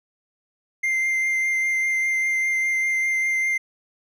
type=tone with vibrato; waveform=triangle; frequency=2093 Hz; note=C7; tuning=in tune; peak=-18 dBFS; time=0.83-3.58 s; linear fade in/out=10 ms; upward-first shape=sine; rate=5 Hz; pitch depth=11 cents each way; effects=none